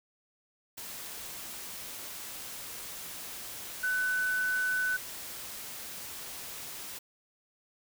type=tone in noise; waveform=sine; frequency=1500 Hz; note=F#6; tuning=23 cents sharp; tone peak=-27 dBFS; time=3.83-4.97 s; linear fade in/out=10 ms; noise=white; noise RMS=-42 dBFS; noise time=0.77-6.99 s; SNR=+12 dB; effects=none